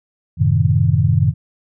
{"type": "chord", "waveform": "sine", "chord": "F# diminished seventh", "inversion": "none", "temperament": "equal", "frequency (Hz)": [92.5, 110, 130.81, 155.56], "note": ["F#2", "A2", "C3", "Eb3"], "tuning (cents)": [0, 0, 0, 0], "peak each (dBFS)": -17, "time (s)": [0.37, 1.34], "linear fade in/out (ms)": 50, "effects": []}